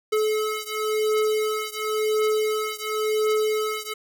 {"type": "beating tone pair", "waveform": "square", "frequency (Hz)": [430, 430.94], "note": ["A4", "A4"], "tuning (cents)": [-40, -36], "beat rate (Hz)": 0.94, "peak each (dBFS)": [-25, -26], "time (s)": [0.12, 3.94], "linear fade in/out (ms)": 10, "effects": []}